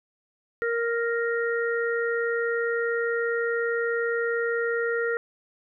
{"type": "harmonic tone", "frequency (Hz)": 466.2, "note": "A#4", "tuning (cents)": 0, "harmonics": [1, 3, 4], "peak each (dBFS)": [-25, -30, -31], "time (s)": [0.62, 5.17], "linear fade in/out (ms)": 0, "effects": []}